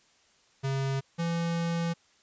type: tone pair in turn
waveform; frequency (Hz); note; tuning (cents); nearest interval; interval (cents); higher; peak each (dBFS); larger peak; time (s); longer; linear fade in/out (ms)
square; 135.6 / 168.54; C#3 / E3; -38 / +39; major third; 377; second; -28; neither; 0.63-1.01 / 1.18-1.94; second; 20
effects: white hiss -64 dBFS RMS until 2.22 s + resampled to 16000 Hz